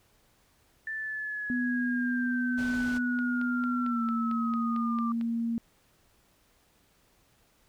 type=linear sweep; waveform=sine; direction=down; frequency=1772 to 1174.7 Hz; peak=-32 dBFS; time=0.87-5.12 s; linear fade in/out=2 ms
type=tone with pitch glide; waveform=sine; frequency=246.6 to 231.4 Hz; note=B3 to A#3; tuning=-2 to -13 cents; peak=-27 dBFS; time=1.5-5.58 s; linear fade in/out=0 ms; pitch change=-111 cents; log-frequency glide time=3.83-4.03 s
type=low-pass noise; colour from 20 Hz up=pink; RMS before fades=-43 dBFS; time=2.57-2.99 s; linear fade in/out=20 ms; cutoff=7000 Hz; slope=12 dB/octave
type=click train; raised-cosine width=0.3 ms; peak=-30 dBFS; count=12; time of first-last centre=2.74-5.212 s; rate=4.45 Hz
effects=pink hiss -66 dBFS RMS until 7.68 s